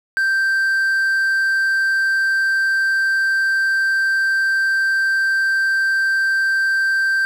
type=tone with quantisation; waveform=triangle; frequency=1568 Hz; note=G6; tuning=in tune; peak=-13 dBFS; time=0.17-7.25 s; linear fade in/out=0 ms; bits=7; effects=none